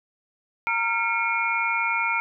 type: tone cluster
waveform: sine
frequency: 925 / 1380 / 2189 / 2388 Hz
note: A#5 / F6 / C#7 / D7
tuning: -14 / -21 / -22 / +28 cents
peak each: -27 dBFS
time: 0.67-2.2 s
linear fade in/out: 0 ms
effects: none